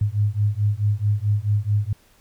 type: beating tone pair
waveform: sine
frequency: 101.7 / 106.3 Hz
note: G#2 / G#2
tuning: -36 / +41 cents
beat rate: 4.6 Hz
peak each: -21 dBFS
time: 0.01-1.93 s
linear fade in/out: 5 ms
effects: pink hiss -57 dBFS RMS until 2.2 s